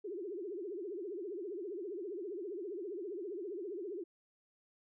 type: tone with vibrato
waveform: sine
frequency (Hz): 377.9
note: F#4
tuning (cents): +37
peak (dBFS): -39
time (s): 0.04-4.04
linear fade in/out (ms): 10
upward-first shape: triangle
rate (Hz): 15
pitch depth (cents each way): 270
effects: none